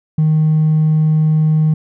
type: tone with hard clipping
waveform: sine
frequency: 155.7 Hz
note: D#3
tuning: 2 cents sharp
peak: -10 dBFS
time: 0.18-1.74 s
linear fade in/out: 5 ms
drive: 1 dB
effects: none